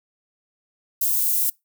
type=high-pass noise; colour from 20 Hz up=white; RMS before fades=-21 dBFS; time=1.01-1.5 s; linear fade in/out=5 ms; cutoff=12000 Hz; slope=12 dB/octave; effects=noise-tail reverb RT60 0.2 s tail -24 dB re dry